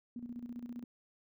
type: tone with tremolo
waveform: sine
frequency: 240.3 Hz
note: B3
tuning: 47 cents flat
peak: -39 dBFS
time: 0.16-0.84 s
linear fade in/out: 2 ms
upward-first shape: square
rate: 15 Hz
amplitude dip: 65%
effects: none